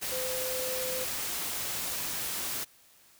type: tone in noise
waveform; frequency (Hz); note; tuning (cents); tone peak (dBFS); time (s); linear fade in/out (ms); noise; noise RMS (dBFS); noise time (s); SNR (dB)
sine; 513; C5; -34; -34; 0.11-1.05; 20; white; -34; 0.01-2.65; -3
effects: white hiss -60 dBFS RMS until 3.19 s